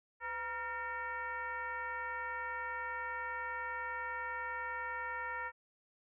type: tone with frequency modulation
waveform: sine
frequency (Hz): 1385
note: F6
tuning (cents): -15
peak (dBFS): -37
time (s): 0.2-5.52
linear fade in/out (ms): 50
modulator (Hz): 440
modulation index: 1.5
effects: none